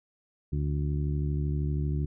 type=harmonic tone; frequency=72.8 Hz; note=D2; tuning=15 cents flat; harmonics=1 / 2 / 3 / 4 / 5; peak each=-29 / -29 / -42 / -39 / -42 dBFS; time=0.52-2.06 s; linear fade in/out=10 ms; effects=none